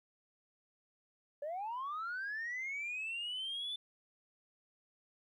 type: linear sweep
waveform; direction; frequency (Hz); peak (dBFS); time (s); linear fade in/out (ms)
sine; up; 559 to 3520; -36; 1.42-3.76; 5
effects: tanh soft clip ceiling -35 dBFS + 13-bit